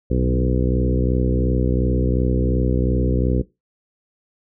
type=harmonic tone with a mistuned harmonic; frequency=62.8 Hz; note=B1; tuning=30 cents sharp; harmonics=1 / 2 / 3 / 4 / 5 / 6 / 7 / 8; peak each=-20 / -23 / -25 / -26 / -27 / -28 / -28 / -29 dBFS; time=0.1-3.42 s; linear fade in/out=10 ms; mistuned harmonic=2; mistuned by=-26 cents; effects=noise-tail reverb RT60 0.2 s tail -18 dB re dry